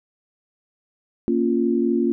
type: chord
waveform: sine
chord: Bb minor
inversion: none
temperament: equal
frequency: 233.1 / 277.2 / 349.2 Hz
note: Bb3 / Db4 / F4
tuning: 0 / 0 / 0 cents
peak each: -21 / -23 / -21 dBFS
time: 1.28-2.12 s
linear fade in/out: 0 ms
effects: none